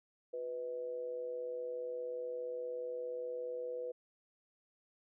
sine tone with amplitude modulation, 496.1 Hz, B4, 8 cents sharp, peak -35 dBFS, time 0.33-3.92 s, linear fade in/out 10 ms, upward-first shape sine, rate 137 Hz, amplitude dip 60%, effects none

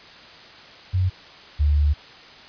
sine tone pair in turn, 92.5 / 73.42 Hz, F#2 / D2, 0 / 0 cents, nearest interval major third, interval 400 cents, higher first, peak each -17 / -15 dBFS, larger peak second, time 0.93-1.1 / 1.59-1.94 s, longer second, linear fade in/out 20 ms, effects white hiss -44 dBFS RMS until 2.48 s + resampled to 11025 Hz

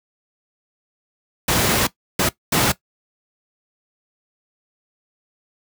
pink noise bursts at uneven times, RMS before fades -17 dBFS, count 3, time 1.48-1.87 / 2.19-2.29 / 2.52-2.72 s, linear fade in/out 5 ms, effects noise-tail reverb RT60 0.1 s tail -17 dB re dry + high-pass 80 Hz 12 dB/octave

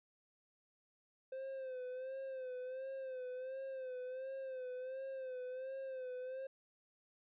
triangle tone with vibrato, 519 Hz, C5, 14 cents flat, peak -40 dBFS, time 1.32-6.47 s, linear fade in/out 5 ms, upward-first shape sine, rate 1.4 Hz, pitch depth 58 cents each way, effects resampled to 8000 Hz

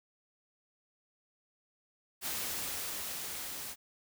white noise with level ramp, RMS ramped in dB -36 to -42 dBFS, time 2.21-3.76 s, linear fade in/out 50 ms, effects none

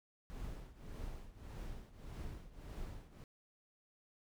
brown noise with tremolo, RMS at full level -44 dBFS, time 0.3-3.24 s, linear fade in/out 0 ms, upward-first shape triangle, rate 1.7 Hz, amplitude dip 85%, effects none

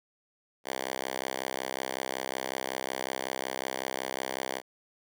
5% pulse tone with high-pass filter, 65.41 Hz, C2, in tune, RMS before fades -35 dBFS, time 0.64-4.62 s, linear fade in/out 50 ms, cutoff 470 Hz, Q 0.63, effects none

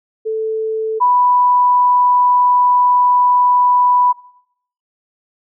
sine tone pair in turn, 440 / 987.8 Hz, A4 / B5, 0 / 0 cents, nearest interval octave + major second, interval 1400 cents, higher second, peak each -16 / -9 dBFS, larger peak second, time 0.25-1 / 1-4.13 s, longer second, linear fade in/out 20 ms, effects noise-tail reverb RT60 0.7 s tail -20 dB re dry

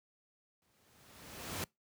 pink noise with exponential growth, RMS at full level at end -37 dBFS, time 0.62-1.64 s, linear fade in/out 1 ms, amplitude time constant 220 ms, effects noise-tail reverb RT60 0.2 s tail -26 dB re dry + high-pass 80 Hz 12 dB/octave

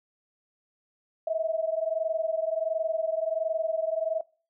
sine tone pair together, 637.9 / 659.3 Hz, D#5 / E5, +43 / 0 cents, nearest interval minor second, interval 57 cents, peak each -28 / -28 dBFS, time 1.27-4.21 s, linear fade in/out 5 ms, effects noise-tail reverb RT60 0.4 s tail -23 dB re dry

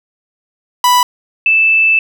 45% pulse / sine tone pair in turn, 987.8 / 2637 Hz, B5 / E7, 0 / 0 cents, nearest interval octave + perfect fourth, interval 1700 cents, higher second, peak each -7 dBFS, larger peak neither, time 0.84-1.03 / 1.46-1.99 s, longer second, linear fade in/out 2 ms, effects none

